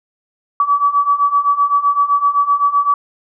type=beating tone pair; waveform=sine; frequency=1141 / 1148.8 Hz; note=C#6 / D6; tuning=+50 / -39 cents; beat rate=7.8 Hz; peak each=-16 / -13 dBFS; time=0.6-2.94 s; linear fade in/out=2 ms; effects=none